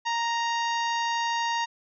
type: harmonic tone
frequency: 932.3 Hz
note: A#5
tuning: in tune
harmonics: 1 / 2 / 3 / 4 / 5 / 6 / 7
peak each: -26 / -32 / -36 / -38 / -40 / -42 / -43 dBFS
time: 0.05-1.66 s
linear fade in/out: 20 ms
effects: none